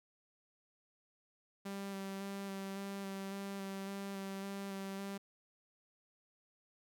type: tone with vibrato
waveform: sawtooth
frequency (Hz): 196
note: G3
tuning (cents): 0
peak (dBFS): -37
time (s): 1.65-5.18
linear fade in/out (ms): 10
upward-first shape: square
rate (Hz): 1.8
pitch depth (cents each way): 13
effects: none